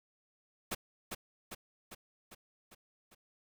pink noise with echo, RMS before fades -36 dBFS, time 0.71-0.75 s, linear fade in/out 10 ms, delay 400 ms, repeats 6, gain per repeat -4 dB, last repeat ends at 3.15 s, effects none

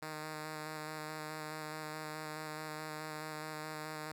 5% pulse tone with vibrato, 154.6 Hz, D#3, 11 cents flat, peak -30 dBFS, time 0.02-4.12 s, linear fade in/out 5 ms, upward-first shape square, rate 4.7 Hz, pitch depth 13 cents each way, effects none

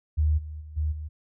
sine tone with level steps, 76.5 Hz, D#2, 29 cents flat, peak -19 / -34 / -39 / -23 / -32 dBFS, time 0.17-1.09 s, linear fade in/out 20 ms, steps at 0.37 / 0.6 / 0.76 / 0.91 s, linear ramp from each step 20 ms, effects none

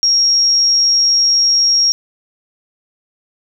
sine tone, 5588 Hz, F8, in tune, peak -9 dBFS, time 0.03-1.92 s, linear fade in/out 0 ms, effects 8-bit

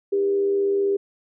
sine tone with frequency modulation, 398.2 Hz, G4, 27 cents sharp, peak -18 dBFS, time 0.12-0.97 s, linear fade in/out 10 ms, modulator 84.5 Hz, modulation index 0.29, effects none

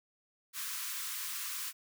white high-pass noise, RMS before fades -39 dBFS, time 0.53-1.73 s, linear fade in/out 50 ms, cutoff 1000 Hz, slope 96 dB/octave, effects none

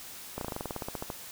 slowing click train, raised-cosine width 1 ms, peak -20 dBFS, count 15, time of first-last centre 0.38-1.102 s, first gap 32 ms, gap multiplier 1.07, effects white hiss -45 dBFS RMS until 1.31 s

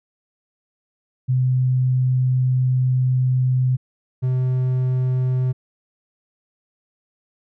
sine / triangle tone pair in turn, 128 / 128 Hz, C3 / C3, -38 / -38 cents, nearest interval unison, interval 0 cents, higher neither, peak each -15 dBFS, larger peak neither, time 1.28-3.77 / 4.22-5.53 s, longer first, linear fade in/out 20 ms, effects none

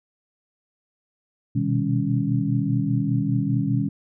sine tone cluster, 121.7 / 126.7 / 155.4 / 199.5 / 277.2 Hz, B2 / B2 / D#3 / G3 / C#4, -25 / +45 / -2 / +31 / 0 cents, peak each -26 dBFS, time 1.55-3.89 s, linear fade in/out 10 ms, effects none

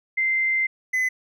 sine / triangle tone pair in turn, 2082 / 2025 Hz, C7 / B6, -9 / +43 cents, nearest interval unison, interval 48 cents, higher first, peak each -19 / -18 dBFS, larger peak second, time 0.17-0.67 / 0.93-1.09 s, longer first, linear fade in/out 10 ms, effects none

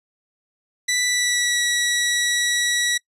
15% pulse tone with pitch glide, 1975.5 to 1932.6 Hz, B6 to B6, 0 to -38 cents, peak -12 dBFS, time 0.88-2.98 s, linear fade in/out 10 ms, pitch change -38 cents, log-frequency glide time 1.05-1.61 s, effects noise-tail reverb RT60 0.1 s tail -24 dB re dry + resampled to 32000 Hz

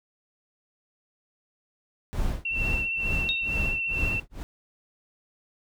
brown noise with tremolo, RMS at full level -27 dBFS, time 2.13-4.43 s, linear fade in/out 0 ms, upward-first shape sine, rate 2.2 Hz, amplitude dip 100%
sine tone with vibrato, 2700 Hz, E7, 41 cents sharp, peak -26 dBFS, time 2.45-4.2 s, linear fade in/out 5 ms, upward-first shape triangle, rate 15 Hz, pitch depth 28 cents each way
sine tone with exponential decay, 3729 Hz, A#7, in tune, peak -21 dBFS, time 3.29-3.5 s, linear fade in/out 0 ms, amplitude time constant 44 ms
effects none

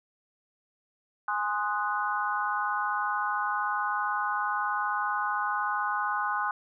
sine chord, Ab dominant seventh, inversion none, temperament equal, 830.6 / 1046.5 / 1244.5 / 1480 Hz, Ab5 / C6 / Eb6 / Gb6, 0 / 0 / 0 / 0 cents, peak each -32 dBFS, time 1.28-6.51 s, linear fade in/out 2 ms, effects none

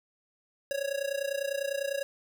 square tone with amplitude modulation, 554.4 Hz, C#5, in tune, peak -27 dBFS, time 0.71-2.03 s, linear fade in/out 0 ms, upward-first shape sine, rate 30 Hz, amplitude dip 85%, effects none

